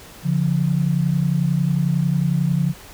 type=tone pair together; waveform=sine; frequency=142.2 / 173.3 Hz; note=C#3 / F3; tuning=+45 / -13 cents; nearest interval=minor third; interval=342 cents; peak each=-19 dBFS; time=0.23-2.74 s; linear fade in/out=50 ms; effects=pink hiss -42 dBFS RMS until 2.93 s